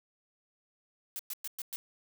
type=noise bursts; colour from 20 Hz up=blue; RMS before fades=-38 dBFS; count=5; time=1.16-1.76 s; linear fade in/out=0 ms; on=32 ms; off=110 ms; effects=none